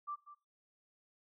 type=tone with echo; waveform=sine; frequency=1174.7 Hz; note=D6; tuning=in tune; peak=-38 dBFS; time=0.07-0.16 s; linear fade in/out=20 ms; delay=190 ms; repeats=1; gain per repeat=-13 dB; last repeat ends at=0.35 s; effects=noise-tail reverb RT60 0.3 s tail -20 dB re dry